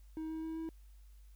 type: tone with pitch steps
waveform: triangle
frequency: 316.7 / 319.1 / 321.5 / 323.9 Hz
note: D#4 / D#4 / E4 / E4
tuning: +31 / +44 / -43 / -30 cents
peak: -36 dBFS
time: 0.17-0.69 s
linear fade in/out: 0 ms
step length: 130 ms
effects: added 50 Hz sine -54 dBFS peak until 1.35 s + white hiss -73 dBFS RMS until 1.35 s